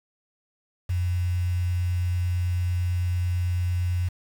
sine tone with quantisation, 89.1 Hz, F2, 35 cents sharp, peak -22 dBFS, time 0.89-4.09 s, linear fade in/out 10 ms, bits 7, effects none

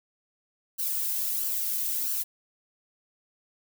violet noise with flanger, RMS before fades -29 dBFS, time 0.78-2.24 s, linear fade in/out 20 ms, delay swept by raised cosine 0.67 to 1.97 ms, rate 1.5 Hz, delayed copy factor +0.55, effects none

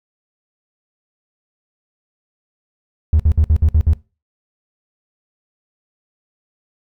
triangle tone bursts, 77.6 Hz, D#2, 4 cents flat, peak -6 dBFS, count 7, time 3.13-3.933 s, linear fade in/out 0 ms, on 65 ms, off 58 ms, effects noise-tail reverb RT60 0.3 s tail -22 dB re dry + tanh soft clip ceiling -4 dBFS

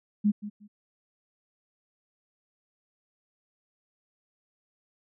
sine tone with echo, 207.7 Hz, G#3, in tune, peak -19 dBFS, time 0.24-0.32 s, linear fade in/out 20 ms, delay 180 ms, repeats 2, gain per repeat -14 dB, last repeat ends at 0.68 s, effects none

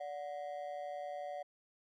triangle ring-modulated tone, 656 Hz, E5, 9 cents flat, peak -35 dBFS, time 0-1.43 s, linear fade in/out 10 ms, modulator 75.6 Hz, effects none

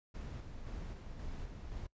brown noise with tremolo, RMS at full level -43 dBFS, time 0.14-1.87 s, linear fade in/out 10 ms, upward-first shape square, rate 1.9 Hz, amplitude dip 35%, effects noise-tail reverb RT60 0.1 s tail -22 dB re dry + resampled to 16000 Hz

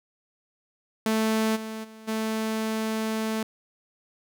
sawtooth tone with level steps, 220 Hz, A3, in tune, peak -18 / -29 / -40 / -22 dBFS, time 1.06-3.43 s, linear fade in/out 2 ms, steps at 1.55 / 1.83 / 2.07 s, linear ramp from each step 20 ms, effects none

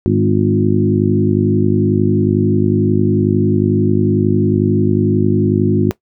harmonic tone with a mistuned harmonic, 51.1 Hz, G#1, 27 cents flat, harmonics 2 / 3 / 4 / 5 / 6 / 7, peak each -17 / -19 / -17 / -19 / -19 / -16 dBFS, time 0.06-5.91 s, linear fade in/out 0 ms, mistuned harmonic 5, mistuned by -21 cents, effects noise-tail reverb RT60 0.1 s tail -17 dB re dry

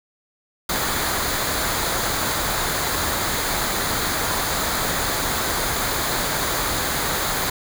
pink noise with comb filter, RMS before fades -23 dBFS, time 0.69-7.5 s, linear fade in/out 5 ms, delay 0.36 ms, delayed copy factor -0.5, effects none

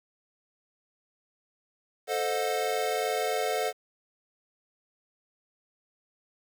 square chord, A diminished seventh, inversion none, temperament equal with one note detuned, 440 / 523.3 / 622.3 / 724.3 Hz, A4 / C5 / Eb5 / Gb5, 0 / 0 / 0 / -37 cents, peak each -32 / -34 / -35 / -32 dBFS, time 2.07-3.73 s, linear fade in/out 50 ms, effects 9-bit

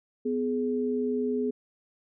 sine tone pair together, 250 / 420.4 Hz, B3 / G#4, +21 / +21 cents, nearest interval major sixth, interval 900 cents, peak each -28 dBFS, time 0.25-1.51 s, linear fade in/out 10 ms, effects none

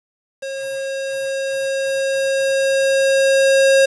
square tone with level ramp, 541 Hz, C#5, 42 cents flat, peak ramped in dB -25 to -10 dBFS, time 0.42-3.86 s, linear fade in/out 10 ms, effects resampled to 22050 Hz + 7-bit

